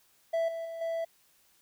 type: tone with level steps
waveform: triangle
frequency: 661 Hz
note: E5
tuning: 5 cents sharp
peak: -24 / -32 / -35 / -28 dBFS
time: 0.33-1.05 s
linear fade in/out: 10 ms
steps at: 0.48 / 0.65 / 0.81 s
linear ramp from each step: 5 ms
effects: white hiss -66 dBFS RMS until 1.61 s